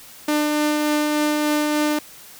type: tone with tremolo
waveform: sawtooth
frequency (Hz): 299.7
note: D4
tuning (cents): +35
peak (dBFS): -13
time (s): 0.28-1.99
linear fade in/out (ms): 5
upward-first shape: triangle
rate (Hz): 3.4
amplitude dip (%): 25
effects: white hiss -43 dBFS RMS until 2.39 s